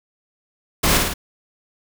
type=noise with echo; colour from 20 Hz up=pink; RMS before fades=-17 dBFS; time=0.83-0.98 s; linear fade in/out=10 ms; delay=53 ms; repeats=3; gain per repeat=-3 dB; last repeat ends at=1.139 s; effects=none